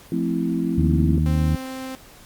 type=chord; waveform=sine; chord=F major seventh; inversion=none; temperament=equal; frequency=174.61 / 220 / 261.6 / 329.6 Hz; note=F3 / A3 / C4 / E4; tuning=0 / 0 / 0 / 0 cents; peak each=-25 / -27 / -25 / -26 dBFS; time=0.12-1.18 s; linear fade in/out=2 ms
type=harmonic tone; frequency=77.3 Hz; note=D#2; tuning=11 cents flat; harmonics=1 / 2 / 3 / 4; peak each=-20 / -20 / -27 / -32 dBFS; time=0.77-1.56 s; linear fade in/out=10 ms
type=tone; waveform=sawtooth; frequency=261.8 Hz; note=C4; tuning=1 cent sharp; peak=-26 dBFS; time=1.26-1.95 s; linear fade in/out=0 ms
effects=pink hiss -47 dBFS RMS until 2.25 s + Opus 48 kbps